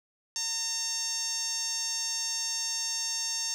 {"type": "tone with band-pass filter", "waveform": "sawtooth", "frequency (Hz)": 910, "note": "A#5", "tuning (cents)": -42, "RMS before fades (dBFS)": -32, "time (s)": [0.36, 3.54], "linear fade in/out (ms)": 0, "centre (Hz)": 6000, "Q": 8.4, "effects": []}